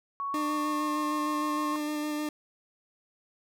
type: tone with pitch glide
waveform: sine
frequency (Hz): 1114 to 1078.5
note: C#6 to C#6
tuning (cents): +8 to -48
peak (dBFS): -30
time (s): 0.2-1.76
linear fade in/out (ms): 0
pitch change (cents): -56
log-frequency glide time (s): 0.55-0.96
type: tone with vibrato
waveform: 40% pulse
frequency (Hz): 300.1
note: D4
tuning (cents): +38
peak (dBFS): -29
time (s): 0.34-2.29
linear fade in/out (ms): 2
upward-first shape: square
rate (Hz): 6.5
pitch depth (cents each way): 11
effects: none